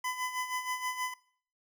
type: tone with tremolo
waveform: 25% pulse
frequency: 1007 Hz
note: B5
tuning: 33 cents sharp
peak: -27 dBFS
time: 0.04-1.14 s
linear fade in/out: 5 ms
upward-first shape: sine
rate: 6.3 Hz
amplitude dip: 65%
effects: noise-tail reverb RT60 0.5 s tail -19 dB re dry